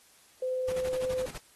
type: tone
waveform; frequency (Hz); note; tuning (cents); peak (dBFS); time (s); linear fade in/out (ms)
sine; 512; C5; -38; -28; 0.42-1.26; 5
type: noise with tremolo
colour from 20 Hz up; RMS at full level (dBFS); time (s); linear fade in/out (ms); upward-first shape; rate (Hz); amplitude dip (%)
pink; -41; 0.68-1.38; 5; square; 12; 70
effects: white hiss -60 dBFS RMS until 1.55 s + AAC 32 kbps